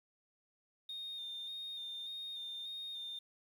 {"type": "tone with vibrato", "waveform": "triangle", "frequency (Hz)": 3659, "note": "A#7", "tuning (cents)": -33, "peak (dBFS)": -39, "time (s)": [0.89, 3.19], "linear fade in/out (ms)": 5, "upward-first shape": "square", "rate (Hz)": 1.7, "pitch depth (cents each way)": 20, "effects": ["tanh soft clip ceiling -38 dBFS", "11-bit"]}